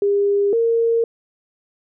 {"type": "tone pair in turn", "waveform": "sine", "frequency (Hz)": [403.4, 460.8], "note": ["G4", "A#4"], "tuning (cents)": [50, -20], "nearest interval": "major second", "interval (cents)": 230, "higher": "second", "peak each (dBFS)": -14, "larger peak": "neither", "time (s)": [[0.02, 0.53], [0.53, 1.04]], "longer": "neither", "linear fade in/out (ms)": 2, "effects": []}